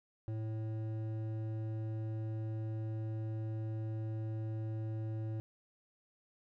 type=tone with hard clipping; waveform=triangle; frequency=110 Hz; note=A2; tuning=in tune; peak=-38 dBFS; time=0.28-5.4 s; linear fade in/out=0 ms; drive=14 dB; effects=none